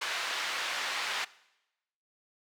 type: band-pass noise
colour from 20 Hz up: pink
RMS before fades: -34 dBFS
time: 0.01-1.25 s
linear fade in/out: 10 ms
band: 1200 to 4200 Hz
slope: 12 dB/octave
effects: noise-tail reverb RT60 0.9 s tail -20 dB re dry